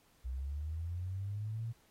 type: linear sweep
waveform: sine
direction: up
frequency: 61 to 117 Hz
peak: -36 dBFS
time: 0.24-1.73 s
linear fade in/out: 20 ms
effects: pink hiss -69 dBFS RMS until 1.9 s + AAC 48 kbps